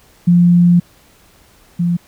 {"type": "tone pair in turn", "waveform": "sine", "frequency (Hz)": [174.61, 173.2], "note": ["F3", "F3"], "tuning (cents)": [0, -14], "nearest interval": "unison", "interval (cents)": 14, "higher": "first", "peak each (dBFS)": [-6, -12], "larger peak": "first", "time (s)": [[0.27, 0.8], [1.79, 1.97]], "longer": "first", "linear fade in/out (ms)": 10, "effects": ["pink hiss -49 dBFS RMS until 2.07 s"]}